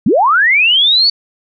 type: linear sweep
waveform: sine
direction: up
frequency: 159.7 to 4552 Hz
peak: -7 dBFS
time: 0.06-1.1 s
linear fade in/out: 5 ms
effects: none